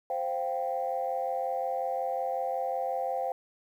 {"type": "chord", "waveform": "sine", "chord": "C suspended fourth", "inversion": "none", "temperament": "equal", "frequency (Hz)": [523.3, 698.5, 784], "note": ["C5", "F5", "G5"], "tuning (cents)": [0, 0, 0], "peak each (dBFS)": [-32, -33, -32], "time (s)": [0.1, 3.32], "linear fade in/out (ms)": 2, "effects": ["tanh soft clip ceiling -20 dBFS", "10-bit"]}